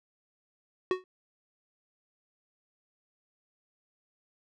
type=tone with exponential decay; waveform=square; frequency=370 Hz; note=F#4; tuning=in tune; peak=-22 dBFS; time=0.91-1.04 s; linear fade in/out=1 ms; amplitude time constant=28 ms; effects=low-pass 3000 Hz 12 dB/octave